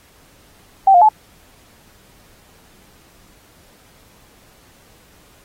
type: tone with pitch steps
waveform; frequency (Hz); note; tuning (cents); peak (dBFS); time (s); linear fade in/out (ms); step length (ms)
sine; 776 / 706 / 861; G5 / F5 / A5; -18 / +19 / -38; -6; 0.87-1.089; 5; 73
effects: pink hiss -51 dBFS RMS until 5.44 s + AAC 48 kbps